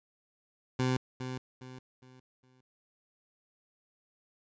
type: tone with echo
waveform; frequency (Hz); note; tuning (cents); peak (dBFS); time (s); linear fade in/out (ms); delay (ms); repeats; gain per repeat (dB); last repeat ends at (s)
20% pulse; 128.1; C3; -36; -22; 0.79-0.97; 5; 410; 4; -9; 2.61
effects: resampled to 16000 Hz